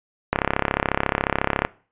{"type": "click train", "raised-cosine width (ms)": 0.5, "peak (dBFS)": -3, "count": 46, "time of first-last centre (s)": [0.33, 1.65], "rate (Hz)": 34.1, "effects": ["noise-tail reverb RT60 0.4 s tail -20 dB re dry", "resampled to 8000 Hz"]}